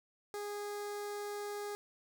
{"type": "tone with notch filter", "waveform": "sawtooth", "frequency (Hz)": 411.8, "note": "G#4", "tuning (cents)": -15, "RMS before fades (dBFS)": -41, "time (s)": [0.34, 1.75], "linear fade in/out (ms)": 0, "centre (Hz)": 2800, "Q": 1.6, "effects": []}